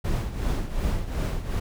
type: noise with tremolo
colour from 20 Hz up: brown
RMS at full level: -23 dBFS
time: 0.04-1.6 s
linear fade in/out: 10 ms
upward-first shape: triangle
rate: 2.7 Hz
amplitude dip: 75%
effects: none